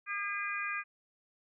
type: harmonic tone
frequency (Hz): 405.2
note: G#4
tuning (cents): -43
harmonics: 3 / 4 / 5 / 6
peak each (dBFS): -39 / -38 / -41 / -38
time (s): 0.06-0.84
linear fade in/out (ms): 50
effects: none